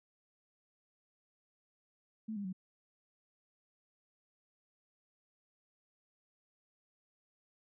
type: tone with pitch steps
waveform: sine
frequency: 219 / 202 / 186.3 Hz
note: A3 / G#3 / F#3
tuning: -8 / -48 / +12 cents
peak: -37 dBFS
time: 2.28-2.529 s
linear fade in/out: 10 ms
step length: 83 ms
effects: none